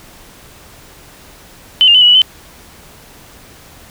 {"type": "tone with pitch steps", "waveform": "sine", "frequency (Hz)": [3035, 2812, 3016, 2927, 2949, 3054], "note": ["F#7", "F7", "F#7", "F#7", "F#7", "G7"], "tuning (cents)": [43, 11, 32, -19, -6, -46], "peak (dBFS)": -4, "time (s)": [1.81, 2.218], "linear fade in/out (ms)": 0, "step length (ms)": 68, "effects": ["pink hiss -40 dBFS RMS until 3.9 s"]}